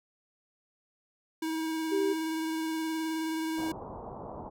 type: tone with vibrato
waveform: square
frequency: 320 Hz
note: D#4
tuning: 49 cents sharp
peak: -31 dBFS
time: 1.42-3.72 s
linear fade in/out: 5 ms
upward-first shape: triangle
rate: 19 Hz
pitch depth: 19 cents each way
type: tone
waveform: sine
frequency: 392 Hz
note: G4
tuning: in tune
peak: -26 dBFS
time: 1.91-2.14 s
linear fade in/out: 20 ms
type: low-pass noise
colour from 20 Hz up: white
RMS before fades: -42 dBFS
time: 3.57-4.5 s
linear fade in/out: 20 ms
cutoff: 1000 Hz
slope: 48 dB/octave
effects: none